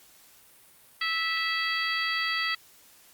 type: harmonic tone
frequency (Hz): 655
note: E5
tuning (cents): -11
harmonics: 2 / 3 / 4 / 5 / 6 / 7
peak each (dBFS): -33 / -29 / -35 / -34 / -41 / -34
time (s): 1.01-2.55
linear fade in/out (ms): 5
effects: white hiss -56 dBFS RMS until 3.13 s + Opus 48 kbps